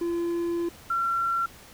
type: tone pair in turn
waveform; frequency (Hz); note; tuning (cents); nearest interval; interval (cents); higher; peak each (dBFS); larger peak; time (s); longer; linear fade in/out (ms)
triangle / sine; 341.8 / 1362.5; F4 / F6; -37 / -43; 2 octaves; 2394; second; -23; neither; 0.01-0.69 / 0.9-1.46; first; 5
effects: pink hiss -49 dBFS RMS until 1.73 s